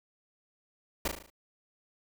pink noise with echo, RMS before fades -30 dBFS, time 1.05-1.08 s, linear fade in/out 5 ms, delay 37 ms, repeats 6, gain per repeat -5 dB, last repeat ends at 1.302 s, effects none

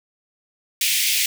pink high-pass noise, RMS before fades -20 dBFS, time 0.81-1.26 s, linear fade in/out 2 ms, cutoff 2100 Hz, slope 48 dB/octave, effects none

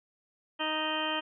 harmonic tone, 311.1 Hz, D#4, in tune, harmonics 1 / 2 / 3 / 4 / 5 / 6 / 8 / 9 / 10, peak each -38 / -37 / -36 / -38 / -41 / -39 / -40 / -40 / -35 dBFS, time 0.59-1.21 s, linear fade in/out 20 ms, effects none

